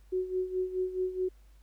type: tone with tremolo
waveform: sine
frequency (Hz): 370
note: F#4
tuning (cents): 0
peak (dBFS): -26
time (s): 0.12-1.29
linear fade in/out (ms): 10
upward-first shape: sine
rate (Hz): 4.7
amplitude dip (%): 75
effects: added 50 Hz sine -54 dBFS peak until 1.62 s + pink hiss -69 dBFS RMS until 1.62 s